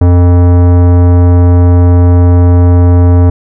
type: tone with tanh clipping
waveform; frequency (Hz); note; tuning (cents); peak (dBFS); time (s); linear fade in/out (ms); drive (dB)
sine; 88.2; F2; +18; -4; 0.01-3.3; 5; 18
effects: none